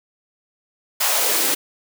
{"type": "noise with high-pass filter sweep", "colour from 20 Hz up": "white", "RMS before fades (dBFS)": -19, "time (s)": [1, 1.55], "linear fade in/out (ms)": 10, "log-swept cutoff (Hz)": [840, 260], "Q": 2, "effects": []}